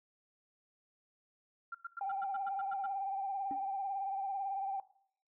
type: tone bursts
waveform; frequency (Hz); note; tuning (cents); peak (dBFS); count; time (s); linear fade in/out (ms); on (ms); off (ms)
sine; 1379; F6; -22; -38; 10; 1.72-2.863; 5; 27; 97
type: tone with vibrato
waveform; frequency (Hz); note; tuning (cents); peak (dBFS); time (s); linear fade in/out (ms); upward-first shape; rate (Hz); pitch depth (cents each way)
sine; 784; G5; 0; -34; 2.01-4.8; 2; triangle; 18; 60
type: tone with exponential decay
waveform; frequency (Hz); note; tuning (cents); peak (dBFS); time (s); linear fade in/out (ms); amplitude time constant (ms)
sine; 284.4; C#4; +45; -37; 3.51-3.63; 1; 26
effects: noise-tail reverb RT60 0.6 s tail -18 dB re dry + tanh soft clip ceiling -26 dBFS